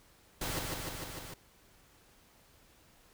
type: noise with echo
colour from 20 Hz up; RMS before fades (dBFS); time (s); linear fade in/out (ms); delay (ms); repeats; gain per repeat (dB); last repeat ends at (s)
pink; -36; 0.41-0.59; 5; 150; 5; -2; 1.34
effects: pink hiss -63 dBFS RMS until 3.13 s